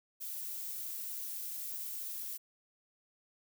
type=noise; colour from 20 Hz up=violet; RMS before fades=-41 dBFS; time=0.2-2.38 s; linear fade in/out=20 ms; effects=none